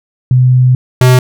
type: tone pair in turn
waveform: sine / square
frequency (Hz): 126.9 / 126.9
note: B2 / B2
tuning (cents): +47 / +47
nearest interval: unison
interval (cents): 0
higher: neither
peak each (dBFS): -4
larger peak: neither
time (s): 0.31-0.75 / 1.01-1.19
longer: first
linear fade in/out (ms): 2
effects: none